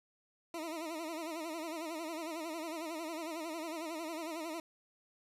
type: tone with vibrato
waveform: 20% pulse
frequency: 323.4 Hz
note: E4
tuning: 33 cents flat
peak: -34 dBFS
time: 0.54-4.6 s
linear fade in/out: 2 ms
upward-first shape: sine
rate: 11 Hz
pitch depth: 100 cents each way
effects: resampled to 32000 Hz